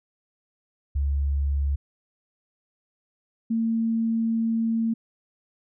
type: tone pair in turn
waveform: sine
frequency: 70.3 / 226.7 Hz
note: C#2 / A#3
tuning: +25 / -48 cents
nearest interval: octave + minor sixth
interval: 2027 cents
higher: second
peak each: -21 dBFS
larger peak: neither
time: 0.95-1.76 / 3.5-4.94 s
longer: second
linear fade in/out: 10 ms
effects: none